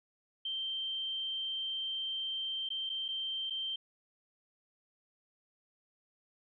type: tone with dropouts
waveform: sine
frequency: 3136 Hz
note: G7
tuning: in tune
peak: -34 dBFS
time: 0.45-3.76 s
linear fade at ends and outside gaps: 5 ms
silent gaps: 2.69-2.702 / 2.894-2.898 / 3.082-3.086 / 3.499-3.505 s
effects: none